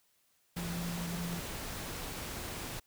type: tone in noise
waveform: sine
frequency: 172.2 Hz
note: F3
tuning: 24 cents flat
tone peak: -36 dBFS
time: 0.56-1.4 s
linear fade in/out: 10 ms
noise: pink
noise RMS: -41 dBFS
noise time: 0.56-2.8 s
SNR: +2 dB
effects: white hiss -72 dBFS RMS until 2.86 s